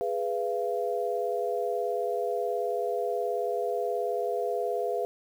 sine chord, F diminished, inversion first, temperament equal with one note detuned, 415.3 / 493.9 / 683.7 Hz, Ab4 / Cb5 / F5, 0 / 0 / -37 cents, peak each -31 dBFS, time 0.01-5.05 s, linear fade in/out 0 ms, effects 9-bit

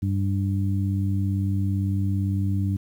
harmonic tone, 97.8 Hz, G2, 4 cents flat, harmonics 1 / 2 / 3, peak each -22 / -28 / -32 dBFS, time 0.02-2.77 s, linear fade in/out 10 ms, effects 9-bit

